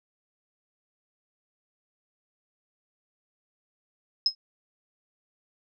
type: tone with exponential decay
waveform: sine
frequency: 5140 Hz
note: E8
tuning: 45 cents flat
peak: -15 dBFS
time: 4.26-4.35 s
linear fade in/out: 2 ms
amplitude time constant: 18 ms
effects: none